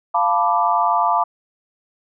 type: chord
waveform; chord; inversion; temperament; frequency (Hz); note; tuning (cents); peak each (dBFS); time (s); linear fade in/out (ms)
sine; B half-diminished seventh; second; equal; 698.5 / 880 / 987.8 / 1174.7; F5 / A5 / B5 / D6; 0 / 0 / 0 / 0; -20; 0.14-1.24; 10
effects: none